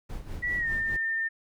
brown noise with tremolo, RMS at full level -35 dBFS, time 0.09-0.97 s, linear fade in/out 10 ms, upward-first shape sine, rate 5 Hz, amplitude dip 65%
sine tone with pitch glide, 1947 to 1806.2 Hz, B6 to A6, -25 to +45 cents, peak -26 dBFS, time 0.42-1.29 s, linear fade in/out 20 ms, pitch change -130 cents, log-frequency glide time 0.57-0.69 s
effects none

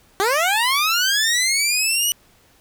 15% pulse linear sweep, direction up, 374.4 to 2960 Hz, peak -10 dBFS, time 0.2-2.12 s, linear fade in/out 0 ms, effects pink hiss -55 dBFS RMS until 2.6 s

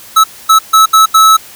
square tone bursts at uneven times, 1300 Hz, E6, 24 cents flat, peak -3 dBFS, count 5, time 0.16-0.24 / 0.49-0.59 / 0.73-0.86 / 0.93-1.06 / 1.14-1.37 s, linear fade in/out 10 ms, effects white hiss -34 dBFS RMS until 1.55 s

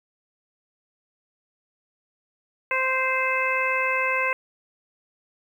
harmonic tone, 521 Hz, C5, 7 cents flat, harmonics 1 / 2 / 3 / 4 / 5, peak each -29 / -27 / -29 / -26 / -27 dBFS, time 2.71-4.33 s, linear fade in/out 2 ms, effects 9-bit

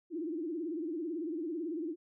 sine tone with vibrato, 325.6 Hz, E4, 21 cents flat, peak -34 dBFS, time 0.1-1.96 s, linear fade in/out 50 ms, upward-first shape sine, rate 18 Hz, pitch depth 150 cents each way, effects none

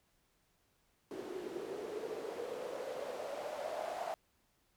white noise with band-pass filter sweep, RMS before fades -42 dBFS, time 1.11-4.14 s, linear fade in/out 0 ms, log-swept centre 350 to 700 Hz, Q 6, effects pink hiss -75 dBFS RMS until 4.76 s

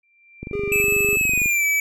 sine tone with exponential growth, 2361 Hz, D7, 9 cents sharp, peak -22 dBFS, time 0.03-0.82 s, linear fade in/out 5 ms, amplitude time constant 170 ms
click train, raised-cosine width 3 ms, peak -18 dBFS, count 26, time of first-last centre 0.43-1.459 s, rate 24.3 Hz
triangle tone with vibrato, 406.7 Hz, G#4, 36 cents flat, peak -21 dBFS, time 0.53-1.16 s, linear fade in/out 2 ms, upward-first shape sine, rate 5.6 Hz, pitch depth 9 cents each way
square tone with pitch glide, 2609 to 2298 Hz, E7 to D7, -18 to -38 cents, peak -18 dBFS, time 0.72-1.8 s, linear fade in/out 2 ms, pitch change -220 cents, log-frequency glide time 1.18-1.66 s
effects none

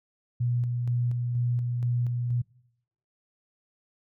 sine tone with tremolo, 121.3 Hz, B2, 31 cents flat, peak -23 dBFS, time 0.4-2.42 s, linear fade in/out 10 ms, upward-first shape square, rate 2.1 Hz, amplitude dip 30%, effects noise-tail reverb RT60 0.8 s tail -24 dB re dry

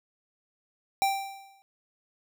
square tone with exponential decay, 784 Hz, G5, in tune, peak -21 dBFS, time 1.02-1.62 s, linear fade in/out 0 ms, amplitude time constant 130 ms, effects none

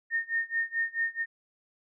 sine tone with tremolo, 1832 Hz, A#6, 31 cents flat, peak -24 dBFS, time 0.1-1.26 s, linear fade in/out 50 ms, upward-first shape sine, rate 4.6 Hz, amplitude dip 95%, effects none

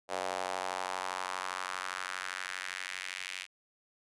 square tone with high-pass filter sweep, 46.25 Hz, F#1, in tune, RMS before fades -38 dBFS, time 0.08-3.47 s, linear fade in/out 50 ms, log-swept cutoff 620 to 2400 Hz, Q 2.1, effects resampled to 24000 Hz

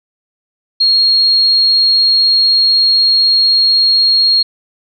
sine tone, 4271 Hz, C8, 35 cents sharp, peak -7 dBFS, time 0.8-4.43 s, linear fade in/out 10 ms, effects none

